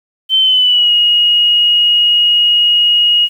sine tone with pitch glide, 3089 to 2882 Hz, G7 to F#7, -26 to -46 cents, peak -7 dBFS, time 0.29-3.29 s, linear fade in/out 50 ms, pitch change -120 cents, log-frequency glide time 0.4-0.92 s, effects 7-bit

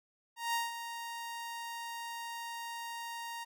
sawtooth tone with ADSR envelope, 932.3 Hz, A#5, in tune, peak -26 dBFS, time 0.36-3.45 s, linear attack 180 ms, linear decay 170 ms, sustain -10 dB, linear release 21 ms, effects none

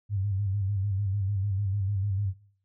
sine tone with vibrato, 99.1 Hz, G2, 19 cents sharp, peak -25 dBFS, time 0.09-2.34 s, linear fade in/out 50 ms, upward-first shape square, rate 6.7 Hz, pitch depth 59 cents each way, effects noise-tail reverb RT60 0.5 s tail -18 dB re dry

